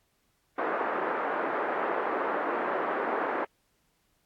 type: band-pass noise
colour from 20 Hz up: pink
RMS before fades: -30 dBFS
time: 0.58-3.45 s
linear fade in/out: 5 ms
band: 350 to 1600 Hz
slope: 24 dB/octave
effects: pink hiss -72 dBFS RMS until 4.25 s + AAC 64 kbps